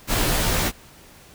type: noise with comb filter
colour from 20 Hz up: pink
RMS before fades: -21 dBFS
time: 0.07-0.72 s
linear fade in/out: 50 ms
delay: 15 ms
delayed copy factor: -0.8
effects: pink hiss -48 dBFS RMS until 1.34 s